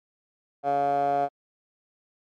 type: tone with band-pass filter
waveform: 15% pulse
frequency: 141.3 Hz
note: C#3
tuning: 34 cents sharp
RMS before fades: -24 dBFS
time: 0.63-1.29 s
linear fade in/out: 50 ms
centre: 730 Hz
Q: 7.8
effects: MP3 96 kbps

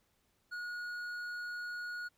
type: tone with hard clipping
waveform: sine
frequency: 1448 Hz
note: F#6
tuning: 38 cents flat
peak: -40 dBFS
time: 0.51-2.09 s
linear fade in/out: 20 ms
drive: 6 dB
effects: pink hiss -75 dBFS RMS until 2.17 s

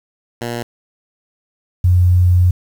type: tone pair in turn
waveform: 10% pulse / sine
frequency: 118.5 / 89.62 Hz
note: A#2 / F2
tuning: +29 / +45 cents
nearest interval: perfect fourth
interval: 484 cents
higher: first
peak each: -13 / -8 dBFS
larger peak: second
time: 0.41-0.63 / 1.84-2.51 s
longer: second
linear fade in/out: 5 ms
effects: 7-bit

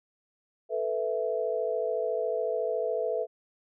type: chord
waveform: sine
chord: A suspended second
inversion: none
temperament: equal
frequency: 440 / 493.9 / 659.3 Hz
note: A4 / B4 / E5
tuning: 0 / 0 / 0 cents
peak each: -31 dBFS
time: 0.69-3.27 s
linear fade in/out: 50 ms
effects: none

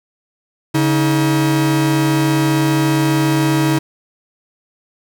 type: tone pair together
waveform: 45% pulse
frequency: 141.9 / 318.6 Hz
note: C#3 / D#4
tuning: +41 / +41 cents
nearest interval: octave + major second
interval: 1400 cents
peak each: -16 / -15 dBFS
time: 0.74-3.79 s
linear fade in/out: 10 ms
effects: none

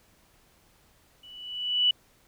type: tone with level ramp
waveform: sine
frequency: 2960 Hz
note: F#7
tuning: in tune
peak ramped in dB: -47 to -17 dBFS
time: 1.23-1.91 s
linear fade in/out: 5 ms
effects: pink hiss -62 dBFS RMS until 2.27 s

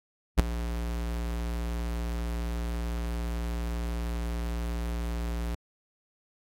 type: tone with ADSR envelope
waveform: square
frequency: 58.27 Hz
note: A#1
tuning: in tune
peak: -14 dBFS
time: 0.37-5.55 s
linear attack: 26 ms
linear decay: 9 ms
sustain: -16 dB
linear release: 5 ms
effects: AAC 64 kbps

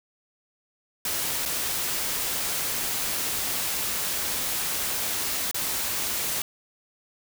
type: noise with dropouts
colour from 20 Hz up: white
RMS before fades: -28 dBFS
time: 1.05-6.42 s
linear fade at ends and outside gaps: 2 ms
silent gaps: 1.454-1.458 / 5.513-5.544 s
effects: none

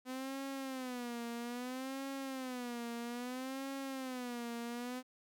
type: tone with vibrato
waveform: sawtooth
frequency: 252.9 Hz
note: B3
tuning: 41 cents sharp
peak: -36 dBFS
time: 0.05-5.03 s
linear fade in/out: 50 ms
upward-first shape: sine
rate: 0.61 Hz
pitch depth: 130 cents each way
effects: none

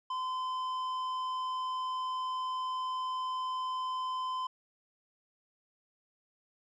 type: tone with tanh clipping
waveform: sine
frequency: 1025 Hz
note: C6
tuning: 36 cents flat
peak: -34 dBFS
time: 0.1-4.47 s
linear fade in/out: 5 ms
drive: 9 dB
effects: none

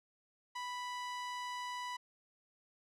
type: tone with low-pass filter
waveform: sawtooth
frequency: 987.8 Hz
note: B5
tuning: in tune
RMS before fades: -42 dBFS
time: 0.55-1.97 s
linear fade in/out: 10 ms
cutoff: 7900 Hz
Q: 0.52
effects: none

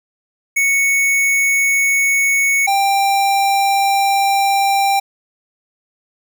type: tone pair in turn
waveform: square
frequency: 2217 / 789.7 Hz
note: C#7 / G5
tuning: 0 / +13 cents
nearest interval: octave + tritone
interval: 1787 cents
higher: first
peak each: -13 dBFS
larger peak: neither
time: 0.56-2.67 / 2.67-5 s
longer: second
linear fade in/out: 10 ms
effects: none

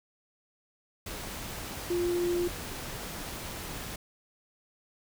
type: tone in noise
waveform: sine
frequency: 350 Hz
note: F4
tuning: 4 cents sharp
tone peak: -26 dBFS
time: 1.9-2.48 s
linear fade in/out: 5 ms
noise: pink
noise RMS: -39 dBFS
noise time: 1.06-3.96 s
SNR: +10 dB
effects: none

